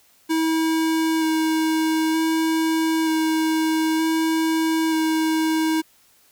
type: tone with vibrato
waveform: square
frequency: 320 Hz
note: D#4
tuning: 49 cents sharp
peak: -19 dBFS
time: 0.29-5.82 s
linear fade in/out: 20 ms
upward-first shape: square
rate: 0.54 Hz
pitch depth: 10 cents each way
effects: white hiss -57 dBFS RMS until 6.31 s